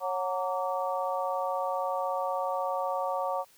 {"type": "harmonic tone with a mistuned harmonic", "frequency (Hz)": 183.7, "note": "F#3", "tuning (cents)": -12, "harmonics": [3, 4, 5, 6], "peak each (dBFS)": [-32, -33, -34, -35], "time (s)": [0, 3.45], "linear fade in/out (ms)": 50, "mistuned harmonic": 6, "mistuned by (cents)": 78, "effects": ["white hiss -60 dBFS RMS until 3.57 s"]}